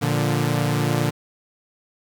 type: chord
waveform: sawtooth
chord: Bb major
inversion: none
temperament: equal with one note detuned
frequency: 116.95 / 146.83 / 174.61 Hz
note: Bb2 / D3 / F3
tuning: +6 / 0 / 0 cents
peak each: -19 / -18 / -24 dBFS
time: 0.01-1.11 s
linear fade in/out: 20 ms
effects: 8-bit